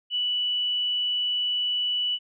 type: tone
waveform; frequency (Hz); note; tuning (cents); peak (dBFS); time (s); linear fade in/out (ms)
sine; 2960; F#7; 0; -23; 0.1-2.19; 50
effects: none